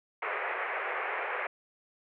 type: band-pass noise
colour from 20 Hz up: white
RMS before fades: -34 dBFS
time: 0.22-1.47 s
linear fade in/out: 5 ms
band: 400 to 2300 Hz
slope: 48 dB/octave
effects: none